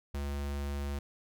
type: tone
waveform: square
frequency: 70.9 Hz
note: C#2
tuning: 40 cents sharp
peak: -34 dBFS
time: 0.14-0.99 s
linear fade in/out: 5 ms
effects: none